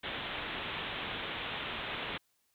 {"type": "low-pass noise", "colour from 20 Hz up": "white", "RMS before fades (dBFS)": -39, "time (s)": [0.03, 2.18], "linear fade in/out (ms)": 10, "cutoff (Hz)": 3700, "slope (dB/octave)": 96, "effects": ["white hiss -75 dBFS RMS until 2.54 s"]}